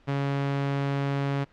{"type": "tone", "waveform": "sawtooth", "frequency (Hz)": 139.6, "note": "C#3", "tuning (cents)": 13, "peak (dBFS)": -21, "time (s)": [0.07, 1.45], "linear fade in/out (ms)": 20, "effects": ["pink hiss -60 dBFS RMS until 1.52 s", "low-pass 3000 Hz 12 dB/octave"]}